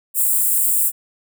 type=high-pass noise; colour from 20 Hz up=white; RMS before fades=-17 dBFS; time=0.14-0.92 s; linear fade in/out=50 ms; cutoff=7500 Hz; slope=96 dB/octave; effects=none